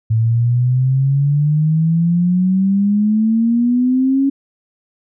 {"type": "exponential sweep", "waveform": "sine", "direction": "up", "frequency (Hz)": [110.3, 277.2], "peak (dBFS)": -11, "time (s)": [0.1, 4.3], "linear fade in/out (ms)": 10, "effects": []}